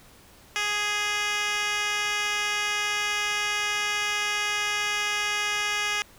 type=tone with band-pass filter; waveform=10% pulse; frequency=415.3 Hz; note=G#4; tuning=in tune; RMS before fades=-27 dBFS; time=0.56-6.02 s; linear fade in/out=0 ms; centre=3500 Hz; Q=1; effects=pink hiss -53 dBFS RMS until 6.18 s